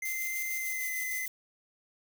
square tone with pitch glide, 2080 to 2036 Hz, C7 to C7, -11 to -48 cents, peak -34 dBFS, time 0.02-1.26 s, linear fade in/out 5 ms, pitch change -37 cents, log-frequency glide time 0.57-0.91 s
violet noise with tremolo, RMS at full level -37 dBFS, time 0.05-1.28 s, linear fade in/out 2 ms, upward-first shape square, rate 6.6 Hz, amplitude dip 35%
effects none

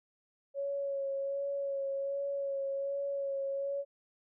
sine tone with vibrato, 554.4 Hz, C#5, in tune, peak -32 dBFS, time 0.54-3.85 s, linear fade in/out 50 ms, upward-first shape sine, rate 1.3 Hz, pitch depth 20 cents each way, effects none

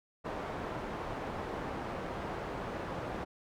white low-pass noise, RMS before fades -39 dBFS, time 0.24-3.25 s, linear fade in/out 20 ms, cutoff 880 Hz, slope 12 dB/octave, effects none

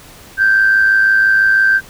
sine tone with amplitude modulation, 1563 Hz, G6, 6 cents flat, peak -5 dBFS, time 0.37-1.81 s, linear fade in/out 50 ms, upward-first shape sine, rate 106 Hz, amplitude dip 50%, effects tanh soft clip ceiling -2 dBFS + pink hiss -39 dBFS RMS until 1.89 s

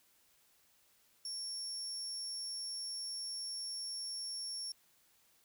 35% pulse tone, 5490 Hz, F8, 31 cents flat, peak -37 dBFS, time 1.25-4.72 s, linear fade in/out 2 ms, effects white hiss -70 dBFS RMS until 5.44 s

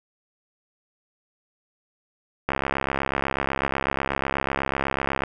click train, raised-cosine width 0.5 ms, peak -8 dBFS, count 188, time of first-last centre 2.49-5.236 s, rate 68.1 Hz, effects none

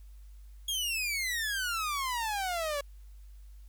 sawtooth exponential sweep, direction down, 3322 to 558 Hz, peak -27 dBFS, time 0.68-2.81 s, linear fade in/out 5 ms, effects added 50 Hz sine -47 dBFS peak until 3.68 s + white hiss -69 dBFS RMS until 3.68 s

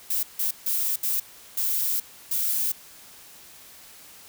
violet noise bursts at uneven times, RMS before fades -25 dBFS, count 6, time 0.1-0.23 / 0.39-0.51 / 0.66-0.96 / 1.03-1.2 / 1.57-2 / 2.31-2.72 s, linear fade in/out 5 ms, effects white hiss -48 dBFS RMS until 4.28 s

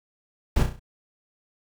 brown noise with echo, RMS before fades -18 dBFS, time 0.56-0.63 s, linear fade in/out 5 ms, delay 33 ms, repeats 5, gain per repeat -6 dB, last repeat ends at 0.795 s, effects none

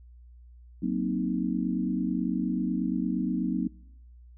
sine chord, C half-diminished seventh, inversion second, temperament equal, 185 / 233.1 / 261.6 / 311.1 Hz, Gb3 / Bb3 / C4 / Eb4, 0 / 0 / 0 / 0 cents, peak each -30 / -31 / -31 / -33 dBFS, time 0.82-3.68 s, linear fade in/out 10 ms, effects noise-tail reverb RT60 0.9 s tail -26 dB re dry + added 60 Hz sine -48 dBFS peak until 4.37 s

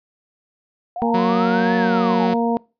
sine linear two-way sweep, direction up then down, 683 to 1760 to 683 Hz, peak -25 dBFS, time 0.96-2.3 s, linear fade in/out 2 ms, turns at 1.76 s
harmonic tone, 233.1 Hz, A#3, in tune, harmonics 1 / 2 / 3 / 4, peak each -19 / -22 / -24 / -25 dBFS, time 1.02-2.57 s, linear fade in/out 0 ms
sawtooth tone, 185 Hz, F#3, in tune, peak -16 dBFS, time 1.14-2.34 s, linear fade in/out 5 ms
effects noise-tail reverb RT60 0.3 s tail -24 dB re dry + resampled to 11025 Hz

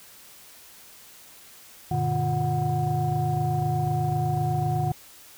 sine tone cluster, 96.1 / 120 / 148 / 353.3 / 736 Hz, G2 / B2 / D3 / F4 / F#5, -34 / -49 / +14 / +20 / -9 cents, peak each -32 / -27 / -25 / -34 / -27 dBFS, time 1.91-4.92 s, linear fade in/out 5 ms, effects tanh soft clip ceiling -15 dBFS + white hiss -49 dBFS RMS until 5.37 s

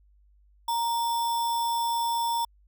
sine tone with sample-and-hold, 932.3 Hz, A#5, in tune, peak -24 dBFS, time 0.68-2.45 s, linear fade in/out 5 ms, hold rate 4410 Hz, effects added 50 Hz sine -57 dBFS peak until 2.67 s

